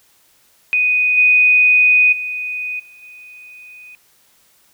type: tone with level steps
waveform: sine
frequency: 2489 Hz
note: D#7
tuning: in tune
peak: -12 / -8 / -21 / -40 / -36 dBFS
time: 0.73-3.95 s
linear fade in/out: 0 ms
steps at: 1.17 / 2.12 / 2.79 / 3.02 s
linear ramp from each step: 10 ms
effects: white hiss -55 dBFS RMS until 4.73 s